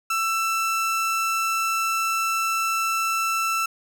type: tone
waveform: 30% pulse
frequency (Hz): 1331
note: E6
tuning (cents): +16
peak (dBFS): -19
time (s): 0.1-3.66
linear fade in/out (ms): 5
effects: none